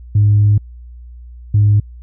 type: tone pair in turn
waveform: sine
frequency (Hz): 103.8 / 103.8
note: G#2 / G#2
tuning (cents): 0 / 0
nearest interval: unison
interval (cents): 0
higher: neither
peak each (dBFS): -6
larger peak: neither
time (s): 0.15-0.58 / 1.54-1.8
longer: first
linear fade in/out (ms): 5
effects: tanh soft clip ceiling -4 dBFS + added 60 Hz sine -32 dBFS peak until 2.02 s